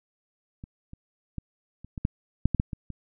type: clicks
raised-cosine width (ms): 5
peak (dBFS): -27 / -30 / -20 / -30 / -22 / -11 / -7 / -12 / -10 / -20 / -24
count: 11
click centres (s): 0.639 / 0.934 / 1.383 / 1.846 / 1.978 / 2.051 / 2.456 / 2.547 / 2.599 / 2.732 / 2.903
effects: none